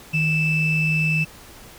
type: ring-modulated tone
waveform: triangle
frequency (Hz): 1396.9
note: F6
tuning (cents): 0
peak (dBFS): -11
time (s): 0.13-1.25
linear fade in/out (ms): 20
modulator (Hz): 1240
effects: tanh soft clip ceiling -13 dBFS + pink hiss -44 dBFS RMS until 1.78 s